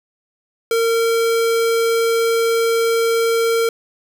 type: tone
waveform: square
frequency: 458.4 Hz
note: A#4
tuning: 29 cents flat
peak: -15 dBFS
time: 0.71-3.69 s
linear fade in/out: 2 ms
effects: none